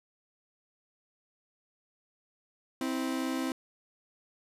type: tone pair together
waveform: 40% pulse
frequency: 261.6 / 325.1 Hz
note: C4 / E4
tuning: 0 / -24 cents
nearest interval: major third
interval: 376 cents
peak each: -31 / -34 dBFS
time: 2.81-3.52 s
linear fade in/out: 2 ms
effects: resampled to 32000 Hz